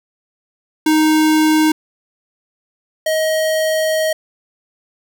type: tone pair in turn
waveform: square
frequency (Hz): 311.1 / 630.9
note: D#4 / D#5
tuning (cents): 0 / +24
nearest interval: octave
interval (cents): 1224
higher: second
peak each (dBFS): -11 / -15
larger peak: first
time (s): 0.86-1.72 / 3.06-4.13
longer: second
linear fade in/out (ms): 5
effects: none